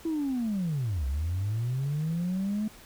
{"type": "linear two-way sweep", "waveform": "sine", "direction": "down then up", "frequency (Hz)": [333.5, 63.6, 217.8], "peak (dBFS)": -25, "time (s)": [0.05, 2.68], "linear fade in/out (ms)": 5, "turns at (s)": 1.06, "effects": ["tanh soft clip ceiling -24 dBFS", "pink hiss -51 dBFS RMS until 2.85 s"]}